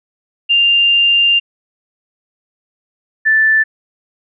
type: tone pair in turn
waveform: sine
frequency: 2794 / 1760.1 Hz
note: F7 / A6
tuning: 0 / 0 cents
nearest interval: minor sixth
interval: 800 cents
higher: first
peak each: -8 dBFS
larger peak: neither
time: 0.49-1.4 / 3.25-3.64 s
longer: first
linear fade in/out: 20 ms
effects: none